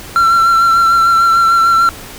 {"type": "tone with vibrato", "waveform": "triangle", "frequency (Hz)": 1357, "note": "E6", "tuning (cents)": 50, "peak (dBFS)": -5, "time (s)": [0.16, 1.89], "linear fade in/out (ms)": 0, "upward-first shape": "sine", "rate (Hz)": 6.7, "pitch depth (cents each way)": 25, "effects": ["pink hiss -31 dBFS RMS until 2.18 s"]}